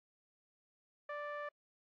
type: tone with low-pass filter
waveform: sawtooth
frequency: 587.3 Hz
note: D5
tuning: in tune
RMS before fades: -43 dBFS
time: 1.09-1.49 s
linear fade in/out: 5 ms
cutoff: 1600 Hz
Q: 2.6
effects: AAC 48 kbps